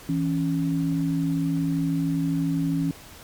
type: tone pair together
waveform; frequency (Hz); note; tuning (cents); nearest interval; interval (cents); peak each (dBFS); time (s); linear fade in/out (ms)
sine; 164 / 276.5; E3 / C#4; -9 / -4; major sixth; 905; -24; 0.09-2.91; 2
effects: pink hiss -45 dBFS RMS until 3.23 s + MP3 96 kbps